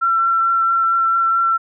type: tone with vibrato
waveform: sine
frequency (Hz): 1352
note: E6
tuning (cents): +43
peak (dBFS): -13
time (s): 0.01-1.58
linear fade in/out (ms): 20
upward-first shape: triangle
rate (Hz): 4.5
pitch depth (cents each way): 14
effects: none